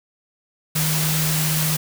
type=tone in noise; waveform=sine; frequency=155.56 Hz; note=D#3; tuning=in tune; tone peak=-21 dBFS; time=0.75-1.77 s; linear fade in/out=10 ms; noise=white; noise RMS=-23 dBFS; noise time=0.75-1.77 s; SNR=-1 dB; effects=none